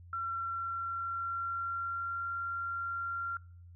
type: tone with pitch glide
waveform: sine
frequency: 1359 to 1379.6 Hz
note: F6 to F6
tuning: -48 to -22 cents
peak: -33 dBFS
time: 0.13-3.37 s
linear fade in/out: 2 ms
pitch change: +26 cents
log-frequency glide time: 0.3-2.29 s
effects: noise-tail reverb RT60 0.5 s tail -25 dB re dry + added 87 Hz sine -50 dBFS peak until 3.75 s